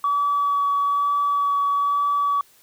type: tone with vibrato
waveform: sine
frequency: 1141 Hz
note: C#6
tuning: 50 cents sharp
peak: -17 dBFS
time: 0.04-2.41 s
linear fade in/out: 2 ms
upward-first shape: sine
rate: 1.1 Hz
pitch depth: 10 cents each way
effects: tanh soft clip ceiling -13 dBFS + white hiss -55 dBFS RMS until 2.62 s